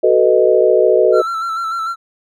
sine chord, B dominant seventh, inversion second, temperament equal with one note detuned, 374.3 / 440 / 493.9 / 622.3 Hz, F#4 / A4 / B4 / D#5, +20 / 0 / 0 / 0 cents, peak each -14 dBFS, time 0.03-1.22 s, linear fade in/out 10 ms
triangle tone with vibrato, 1343 Hz, E6, 32 cents sharp, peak -16 dBFS, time 1.12-1.96 s, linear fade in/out 50 ms, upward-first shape square, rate 6.7 Hz, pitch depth 31 cents each way
effects none

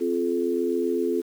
sine chord, F major, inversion second, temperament equal with one note detuned, 261.6 / 349.2 / 430 Hz, C4 / F4 / A4, 0 / 0 / -40 cents, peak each -28 / -25 / -26 dBFS, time 0-1.22 s, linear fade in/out 20 ms, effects 8-bit

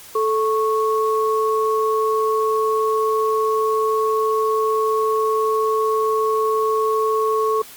sine tone pair together, 437.7 / 1103 Hz, A4 / C#6, -9 / -9 cents, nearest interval octave + major third, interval 1600 cents, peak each -18 / -20 dBFS, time 0.15-7.62 s, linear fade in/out 5 ms, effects white hiss -41 dBFS RMS until 7.76 s + Opus 48 kbps

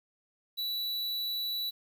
square tone, 3944 Hz, B7, 3 cents flat, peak -32 dBFS, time 0.57-1.71 s, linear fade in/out 20 ms, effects 10-bit

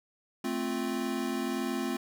square chord, F major, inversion first, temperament equal, 220 / 261.6 / 349.2 Hz, A3 / C4 / F4, 0 / 0 / 0 cents, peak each -36 / -34 / -36 dBFS, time 0.44-1.97 s, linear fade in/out 5 ms, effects none

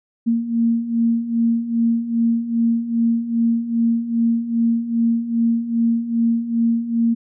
sine beating tone pair, 229.6 / 232.1 Hz, A#3 / A#3, -26 / -7 cents, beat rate 2.5 Hz, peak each -22 / -17 dBFS, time 0.26-7.15 s, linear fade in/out 20 ms, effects none

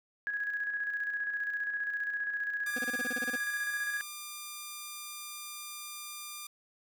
sine tone with tremolo, 1664 Hz, G#6, 3 cents sharp, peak -30 dBFS, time 0.27-4.01 s, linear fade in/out 0 ms, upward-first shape square, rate 15 Hz, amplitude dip 40%
5% pulse tone, 1196 Hz, D6, 31 cents sharp, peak -29 dBFS, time 2.66-6.47 s, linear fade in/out 5 ms
25% pulse tone bursts, 250 Hz, B3, 21 cents sharp, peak -32 dBFS, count 11, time 2.76-3.358 s, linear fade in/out 5 ms, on 28 ms, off 29 ms
effects none

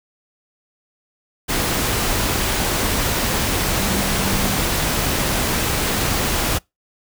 sine tone in noise, 196 Hz, G3, in tune, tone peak -25 dBFS, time 3.79-4.63 s, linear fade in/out 20 ms, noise pink, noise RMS -20 dBFS, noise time 1.48-6.59 s, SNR -8 dB, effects noise-tail reverb RT60 0.2 s tail -26 dB re dry

